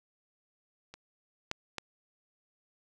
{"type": "clicks", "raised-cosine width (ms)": 0.2, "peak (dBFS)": [-29, -15, -18], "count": 3, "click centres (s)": [0.94, 1.514, 1.783], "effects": []}